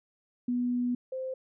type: tone pair in turn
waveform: sine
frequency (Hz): 245.3 / 520.8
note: B3 / C5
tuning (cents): -12 / -8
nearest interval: octave + minor second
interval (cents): 1304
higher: second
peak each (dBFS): -26 / -32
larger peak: first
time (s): 0.48-0.95 / 1.12-1.34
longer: first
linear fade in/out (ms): 5
effects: none